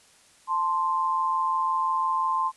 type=tone pair together; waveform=sine; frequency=880 / 1045.7 Hz; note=A5 / C6; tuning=0 / -1 cents; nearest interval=minor third; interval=299 cents; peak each=-29 / -23 dBFS; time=0.47-2.52 s; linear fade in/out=50 ms; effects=white hiss -57 dBFS RMS until 2.56 s + resampled to 24000 Hz